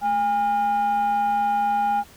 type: tone with frequency modulation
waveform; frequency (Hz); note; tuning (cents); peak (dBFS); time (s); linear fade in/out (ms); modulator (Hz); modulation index
sine; 815; G#5; -33; -17; 0.01-2.04; 50; 596; 0.32
effects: tanh soft clip ceiling -16 dBFS + pink hiss -49 dBFS RMS until 2.16 s